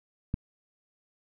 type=click; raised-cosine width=5 ms; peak=-16 dBFS; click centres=0.341 s; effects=none